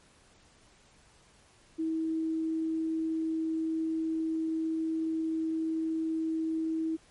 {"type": "tone", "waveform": "sine", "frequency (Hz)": 321.5, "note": "E4", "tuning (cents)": -43, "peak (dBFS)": -28, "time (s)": [1.78, 6.97], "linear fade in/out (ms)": 20, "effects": ["pink hiss -61 dBFS RMS until 7.1 s", "MP3 48 kbps"]}